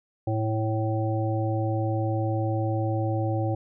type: harmonic tone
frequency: 110 Hz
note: A2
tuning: in tune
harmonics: 1 / 3 / 5 / 7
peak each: -25 / -30 / -32 / -33 dBFS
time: 0.27-3.55 s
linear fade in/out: 5 ms
effects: none